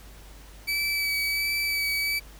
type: tone with vibrato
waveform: 30% pulse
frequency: 2296 Hz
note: D7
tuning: 40 cents flat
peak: -22 dBFS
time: 0.67-2.2 s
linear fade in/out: 20 ms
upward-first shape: sine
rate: 1.4 Hz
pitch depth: 15 cents each way
effects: added 50 Hz sine -46 dBFS peak until 2.39 s + pink hiss -51 dBFS RMS until 2.39 s